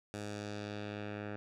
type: tone with low-pass filter sweep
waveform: 10% pulse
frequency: 103.83 Hz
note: G#2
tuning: in tune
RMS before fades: -42 dBFS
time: 0.14-1.36 s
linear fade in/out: 0 ms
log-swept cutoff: 9000 to 1900 Hz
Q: 1.3
effects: none